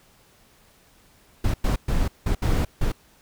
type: noise bursts at uneven times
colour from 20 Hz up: brown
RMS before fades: -21 dBFS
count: 6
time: 1.44-1.54 / 1.64-1.76 / 1.88-2.08 / 2.26-2.35 / 2.42-2.65 / 2.81-2.92 s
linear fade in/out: 5 ms
effects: pink hiss -57 dBFS RMS until 3.21 s